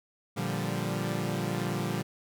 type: chord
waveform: sawtooth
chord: G minor seventh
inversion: first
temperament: equal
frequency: 116.54 / 146.83 / 174.61 / 196 Hz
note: Bb2 / D3 / F3 / G3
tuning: 0 / 0 / 0 / 0 cents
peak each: -31 dBFS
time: 0.36-2.03 s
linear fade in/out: 20 ms
effects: none